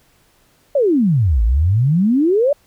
sine exponential two-way sweep, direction down then up, 601 to 52.1 to 601 Hz, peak -11 dBFS, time 0.75-2.53 s, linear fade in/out 5 ms, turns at 1.43 s, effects pink hiss -56 dBFS RMS until 2.66 s

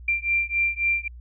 sine beating tone pair, 2366 / 2369.7 Hz, D7 / D7, +12 / +15 cents, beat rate 3.7 Hz, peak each -24 dBFS, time 0.08-1.08 s, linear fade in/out 5 ms, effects added 60 Hz sine -39 dBFS peak until 1.2 s

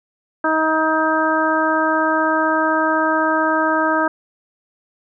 harmonic tone, 315.8 Hz, D#4, 26 cents sharp, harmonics 1 / 2 / 3 / 4 / 5, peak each -21 / -21 / -21 / -21 / -21 dBFS, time 0.44-4.08 s, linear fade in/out 5 ms, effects none

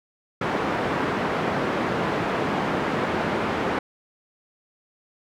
pink band-pass noise, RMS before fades -25 dBFS, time 0.41-3.79 s, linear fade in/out 5 ms, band 180 to 1700 Hz, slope 12 dB/octave, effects none

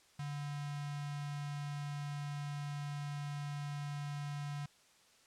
square tone with notch filter, 144.8 Hz, D3, 24 cents flat, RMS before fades -41 dBFS, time 0.19-4.66 s, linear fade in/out 5 ms, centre 440 Hz, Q 1.9, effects white hiss -66 dBFS RMS until 5.26 s + low-pass 8000 Hz 12 dB/octave

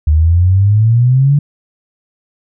sine exponential sweep, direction up, 74.3 to 146.83 Hz, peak -6 dBFS, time 0.07-1.39 s, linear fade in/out 5 ms, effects none

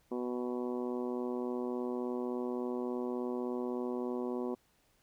harmonic tone, 123.47 Hz, B2, in tune, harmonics 2 / 3 / 4 / 5 / 6 / 7 / 8 / 9, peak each -37 / -37 / -42 / -48 / -50 / -52 / -49 / -54 dBFS, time 0.11-4.55 s, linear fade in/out 10 ms, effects pink hiss -71 dBFS RMS until 5.02 s

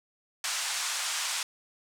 white band-pass noise, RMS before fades -32 dBFS, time 0.44-1.43 s, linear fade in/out 2 ms, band 800 to 8400 Hz, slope 24 dB/octave, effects none

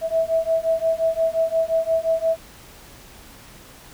sine beating tone pair, 650 / 655.7 Hz, E5 / E5, -24 / -9 cents, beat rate 5.7 Hz, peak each -21 dBFS, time 0.01-2.37 s, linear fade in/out 50 ms, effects pink hiss -45 dBFS RMS until 3.93 s

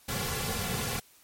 pink noise with comb filter, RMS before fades -32 dBFS, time 0.08-1 s, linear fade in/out 10 ms, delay 3.2 ms, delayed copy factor -0.8, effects white hiss -59 dBFS RMS until 1.23 s + MP3 64 kbps

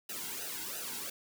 white noise with flanger, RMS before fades -40 dBFS, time 0.09-1.1 s, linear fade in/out 5 ms, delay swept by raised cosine 0.9 to 1.71 ms, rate 2.9 Hz, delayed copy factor -1, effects none

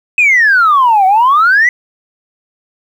sine exponential two-way sweep, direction down then up, 2567 to 740 to 2019 Hz, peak -4 dBFS, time 0.18-1.69 s, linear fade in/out 2 ms, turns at 1.06 s, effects tanh soft clip ceiling -2 dBFS + 7-bit

